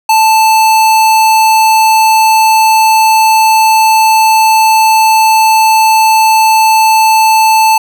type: tone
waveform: square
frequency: 880 Hz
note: A5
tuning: in tune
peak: -5 dBFS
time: 0.09-7.78 s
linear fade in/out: 5 ms
effects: none